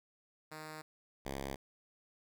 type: tone pair in turn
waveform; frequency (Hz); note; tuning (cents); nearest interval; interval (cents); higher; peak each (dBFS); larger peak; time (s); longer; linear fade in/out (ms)
5% pulse; 155.4 / 68.31; D#3 / C#2; -2 / -25; octave + major second; 1423; first; -34 / -28; second; 0.51-0.82 / 1.25-1.56; neither; 10
effects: none